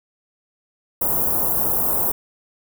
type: band-stop noise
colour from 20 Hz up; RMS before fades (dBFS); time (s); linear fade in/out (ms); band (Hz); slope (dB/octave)
white; -20; 1.01-2.12; 5; 1000 to 12000; 24
effects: none